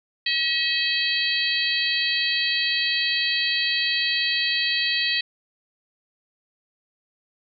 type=harmonic tone with a mistuned harmonic; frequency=641 Hz; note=E5; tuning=49 cents flat; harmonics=3 / 4 / 5 / 6 / 7; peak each=-27 / -27 / -27 / -27 / -27 dBFS; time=0.26-5.21 s; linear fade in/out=5 ms; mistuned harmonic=6; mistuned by=+46 cents; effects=none